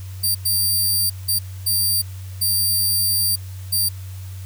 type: tone bursts at uneven times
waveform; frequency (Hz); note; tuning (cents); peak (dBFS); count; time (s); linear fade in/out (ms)
5% pulse; 4699; D8; 0; -10; 6; 0.23-0.35 / 0.45-1.1 / 1.28-1.39 / 1.66-2.02 / 2.41-3.36 / 3.72-3.89; 10
effects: added 94 Hz sine -30 dBFS peak until 4.45 s + white hiss -46 dBFS RMS until 4.45 s